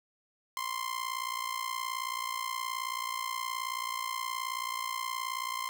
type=tone with amplitude modulation; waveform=sawtooth; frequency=1046.5 Hz; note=C6; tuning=in tune; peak=-26 dBFS; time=0.57-5.69 s; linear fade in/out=0 ms; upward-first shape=sine; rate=58.8 Hz; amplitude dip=80%; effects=none